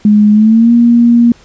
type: tone with pitch glide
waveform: sine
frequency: 209.4 to 236.4 Hz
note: G#3 to A#3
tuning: +15 to +24 cents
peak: -3 dBFS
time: 0.05-1.32 s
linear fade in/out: 2 ms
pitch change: +209 cents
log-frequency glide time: 0.32-0.72 s
effects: pink hiss -43 dBFS RMS until 1.44 s + resampled to 16000 Hz

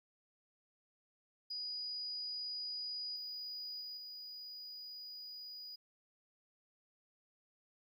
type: tone with level steps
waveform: triangle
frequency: 4921 Hz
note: D#8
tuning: 20 cents flat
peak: -36 / -40 / -42 / -45 dBFS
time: 1.5-5.76 s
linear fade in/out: 10 ms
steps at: 3.16 / 3.81 / 3.97 s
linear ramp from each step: 2 ms
effects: tanh soft clip ceiling -38 dBFS + 13-bit

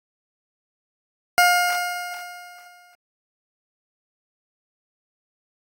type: tone with exponential decay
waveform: 20% pulse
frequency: 711 Hz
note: F5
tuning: 31 cents sharp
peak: -7 dBFS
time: 1.38-2.95 s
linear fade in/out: 0 ms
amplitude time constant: 340 ms
effects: AAC 48 kbps

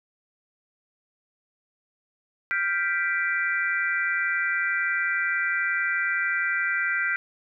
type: chord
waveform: sine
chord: G dominant seventh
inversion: third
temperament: equal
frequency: 1396.9 / 1568 / 1975.5 / 2349 Hz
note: F6 / G6 / B6 / D7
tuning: 0 / 0 / 0 / 0 cents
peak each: -29 / -27 / -27 / -32 dBFS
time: 2.51-7.16 s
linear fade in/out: 0 ms
effects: none

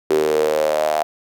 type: tone with high-pass filter sweep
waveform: sawtooth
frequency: 76.8 Hz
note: D#2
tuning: 22 cents flat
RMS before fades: -18 dBFS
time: 0.1-1.03 s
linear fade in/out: 0 ms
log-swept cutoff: 380 to 700 Hz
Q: 8.6
effects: none

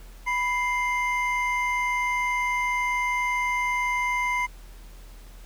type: tone pair together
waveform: triangle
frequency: 987.8 / 2093 Hz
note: B5 / C7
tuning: 0 / 0 cents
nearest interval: octave + minor second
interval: 1300 cents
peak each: -24 / -24 dBFS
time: 0.26-4.47 s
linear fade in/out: 20 ms
effects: added 40 Hz sine -42 dBFS peak until 5.45 s + pink hiss -53 dBFS RMS until 5.45 s

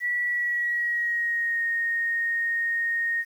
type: tone with pitch glide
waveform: sine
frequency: 1946 to 1857 Hz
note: B6 to A#6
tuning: -26 to -7 cents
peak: -23 dBFS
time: 0-3.25 s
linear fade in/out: 50 ms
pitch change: -81 cents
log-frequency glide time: 0.25-1.63 s
effects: 9-bit

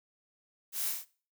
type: noise with echo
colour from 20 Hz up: blue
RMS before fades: -36 dBFS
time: 0.72-0.93 s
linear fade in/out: 50 ms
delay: 31 ms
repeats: 4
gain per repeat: -2 dB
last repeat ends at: 1.054 s
effects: noise-tail reverb RT60 0.4 s tail -20 dB re dry

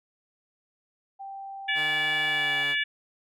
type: tone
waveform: sine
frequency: 784 Hz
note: G5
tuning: in tune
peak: -36 dBFS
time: 1.19-2.64 s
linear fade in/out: 20 ms
type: harmonic tone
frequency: 576 Hz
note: D5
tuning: 34 cents flat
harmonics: 3 / 4 / 5 / 6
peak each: -27 / -29 / -31 / -33 dBFS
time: 1.68-2.84 s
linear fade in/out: 10 ms
type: tone with pitch glide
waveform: 5% pulse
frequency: 151.7 to 143.85 Hz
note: D#3 to D3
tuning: -44 to -36 cents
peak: -26 dBFS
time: 1.74-2.76 s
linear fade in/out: 50 ms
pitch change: -92 cents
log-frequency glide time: 2.25-2.59 s
effects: none

